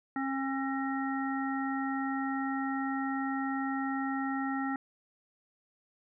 harmonic tone with a mistuned harmonic, 270 Hz, C#4, 45 cents flat, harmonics 1 / 3 / 5 / 7, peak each -32 / -37 / -39 / -40 dBFS, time 0.16-4.76 s, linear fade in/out 2 ms, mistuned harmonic 7, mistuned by -16 cents, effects none

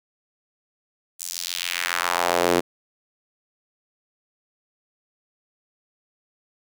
sawtooth tone with high-pass filter sweep, 87.31 Hz, F2, in tune, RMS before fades -24 dBFS, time 1.19-2.61 s, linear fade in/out 20 ms, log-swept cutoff 7800 to 330 Hz, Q 1.6, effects none

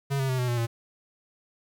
square tone with pitch steps, 138.59 / 133.79 / 129.16 / 124.69 / 120.37 / 116.2 Hz, C#3 / C3 / C3 / B2 / B2 / A#2, 0 / +39 / -22 / +17 / -44 / -5 cents, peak -25 dBFS, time 0.1-0.67 s, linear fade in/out 20 ms, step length 95 ms, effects 9-bit

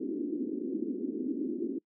pink band-pass noise, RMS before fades -34 dBFS, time 0-1.79 s, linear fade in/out 10 ms, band 250 to 360 Hz, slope 48 dB/octave, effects noise-tail reverb RT60 0.1 s tail -25 dB re dry

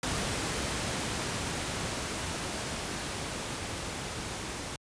pink noise with level ramp, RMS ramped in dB -31 to -37 dBFS, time 0.03-4.76 s, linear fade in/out 2 ms, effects high-pass 60 Hz 12 dB/octave + resampled to 22050 Hz

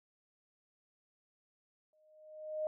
sine tone with exponential growth, 618 Hz, D#5, 12 cents flat, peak -31 dBFS, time 1.93-2.67 s, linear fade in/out 1 ms, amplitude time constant 160 ms, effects none

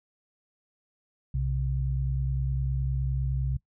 sine tone pair together, 62.9 / 132.67 Hz, B1 / C3, +32 / +24 cents, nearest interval octave + minor second, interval 1292 cents, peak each -28 dBFS, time 1.34-3.57 s, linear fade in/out 5 ms, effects noise-tail reverb RT60 0.1 s tail -20 dB re dry

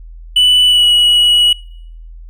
triangle tone with pitch glide, 2976 to 2923 Hz, F#7 to F#7, +9 to -22 cents, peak -5 dBFS, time 0.36-1.53 s, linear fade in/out 5 ms, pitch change -31 cents, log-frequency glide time 0.66-0.86 s, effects noise-tail reverb RT60 0.7 s tail -26 dB re dry + added 41 Hz sine -30 dBFS peak until 2.29 s

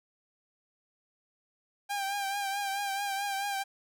sawtooth tone with vibrato, 796 Hz, G5, 26 cents sharp, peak -27 dBFS, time 1.89-3.64 s, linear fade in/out 20 ms, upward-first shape triangle, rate 4.6 Hz, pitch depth 50 cents each way, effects none

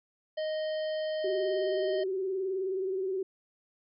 harmonic tone, 622.3 Hz, D#5, in tune, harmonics 1 / 3 / 5 / 7 / 8, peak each -30 / -45 / -45 / -50 / -54 dBFS, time 0.37-2.04 s, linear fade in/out 10 ms
sine tone with vibrato, 380 Hz, F#4, 46 cents sharp, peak -29 dBFS, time 1.24-3.23 s, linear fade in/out 5 ms, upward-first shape sine, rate 19 Hz, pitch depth 55 cents each way
effects none

